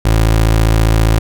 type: tone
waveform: 25% pulse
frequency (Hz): 55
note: A1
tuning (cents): 0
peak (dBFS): -5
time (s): 0.05-1.19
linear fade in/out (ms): 5
effects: none